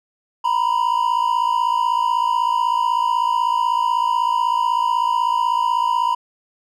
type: tone pair together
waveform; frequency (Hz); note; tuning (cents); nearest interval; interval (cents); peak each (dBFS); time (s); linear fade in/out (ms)
triangle; 943.9 / 1000; A#5 / B5; +21 / +21; minor second; 100; -17; 0.44-6.15; 10
effects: none